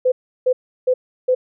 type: tone bursts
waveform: sine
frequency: 508 Hz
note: B4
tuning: 49 cents sharp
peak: -12 dBFS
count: 4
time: 0.05-1.35 s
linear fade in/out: 10 ms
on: 70 ms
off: 340 ms
effects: none